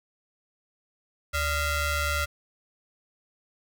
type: ring-modulated tone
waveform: sawtooth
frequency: 657 Hz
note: E5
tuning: 6 cents flat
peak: -18 dBFS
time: 1.33-2.26 s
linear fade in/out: 20 ms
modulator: 731 Hz
effects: none